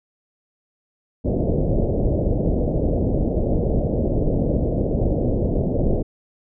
pink low-pass noise, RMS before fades -20 dBFS, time 1.24-6.03 s, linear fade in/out 20 ms, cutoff 630 Hz, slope 48 dB/octave, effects none

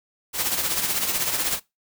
white noise with tremolo, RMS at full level -22 dBFS, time 0.33-1.6 s, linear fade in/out 50 ms, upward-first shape triangle, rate 16 Hz, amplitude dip 60%, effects noise-tail reverb RT60 0.2 s tail -20 dB re dry

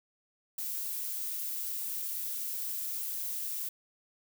violet noise, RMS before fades -36 dBFS, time 0.58-3.69 s, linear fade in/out 5 ms, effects none

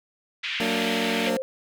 pink band-pass noise, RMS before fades -30 dBFS, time 0.43-1.3 s, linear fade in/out 10 ms, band 2000 to 3400 Hz, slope 24 dB/octave
20% pulse chord, Gb augmented, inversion none, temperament equal with one note detuned, 185 / 229.6 / 293.7 Hz, Gb3 / Bb3 / D4, 0 / -26 / 0 cents, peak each -27 / -21 / -26 dBFS, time 0.6-1.37 s, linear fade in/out 2 ms
sine tone, 525 Hz, C5, 6 cents sharp, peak -26 dBFS, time 1.27-1.42 s, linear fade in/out 0 ms
effects none

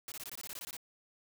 white noise bursts, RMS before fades -44 dBFS, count 12, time 0.08-0.767 s, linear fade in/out 0 ms, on 38 ms, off 21 ms, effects none

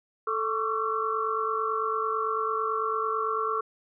sine tone cluster, 439.7 / 1102 / 1151 / 1347 Hz, A4 / C#6 / D6 / E6, -1 / -11 / -35 / +37 cents, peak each -31 dBFS, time 0.27-3.61 s, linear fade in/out 5 ms, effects none

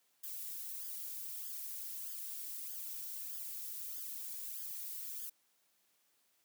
violet noise with flanger, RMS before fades -44 dBFS, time 0.23-5.3 s, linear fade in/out 10 ms, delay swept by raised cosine 0.6 to 2.7 ms, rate 1.6 Hz, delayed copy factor +0.95, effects white hiss -75 dBFS RMS until 6.44 s + high-pass 150 Hz 12 dB/octave

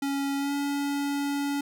square tone with pitch glide, 278.1 to 283.5 Hz, C#4 to C#4, +6 to +39 cents, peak -27 dBFS, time 0.02-1.61 s, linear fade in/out 5 ms, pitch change +33 cents, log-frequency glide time 0.37-0.53 s, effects none

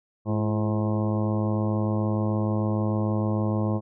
harmonic tone with a mistuned harmonic, 106.7 Hz, G#2, 47 cents sharp, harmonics 1 / 2 / 3 / 4 / 5 / 6 / 7 / 8 / 9 / 10, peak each -25 / -27 / -31 / -38 / -34 / -37 / -42 / -41 / -42 / -40 dBFS, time 0.25-3.81 s, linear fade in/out 50 ms, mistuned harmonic 3, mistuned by +55 cents, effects none

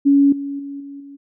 sine tone with level steps, 280.5 Hz, C#4, 21 cents sharp, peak -9 / -23 / -27 / -31 / -35 dBFS, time 0.05-1.17 s, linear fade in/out 20 ms, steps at 0.32 / 0.59 / 0.8 / 1 s, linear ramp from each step 5 ms, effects none

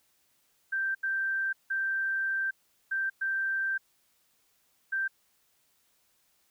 sine tone bursts at uneven times, 1568 Hz, G6, in tune, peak -27 dBFS, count 6, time 0.72-0.95 / 1.03-1.53 / 1.7-2.51 / 2.91-3.1 / 3.21-3.78 / 4.92-5.08 s, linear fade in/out 10 ms, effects white hiss -70 dBFS RMS until 6.5 s

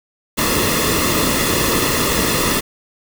pink noise with comb filter, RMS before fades -17 dBFS, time 0.37-2.61 s, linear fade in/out 20 ms, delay 1.3 ms, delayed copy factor -0.65, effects none

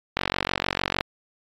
click train, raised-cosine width 0.3 ms, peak -6 dBFS, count 40, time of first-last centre 0.17-1.009 s, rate 46.5 Hz, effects AAC 64 kbps

